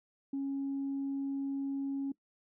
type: tone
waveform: sine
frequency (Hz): 275.2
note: C#4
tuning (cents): -12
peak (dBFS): -31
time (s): 0.33-2.12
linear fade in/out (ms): 5
effects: noise-tail reverb RT60 0.1 s tail -21 dB re dry + tanh soft clip ceiling -29 dBFS